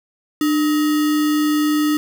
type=tone with sample-and-hold; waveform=sine; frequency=300.6 Hz; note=D4; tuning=40 cents sharp; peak=-14 dBFS; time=0.41-1.97 s; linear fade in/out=2 ms; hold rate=1575 Hz; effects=none